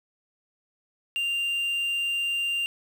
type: tone with quantisation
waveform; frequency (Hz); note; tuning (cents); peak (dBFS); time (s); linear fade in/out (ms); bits
triangle; 2788; F7; -4; -23; 1.16-2.66; 0; 8
effects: none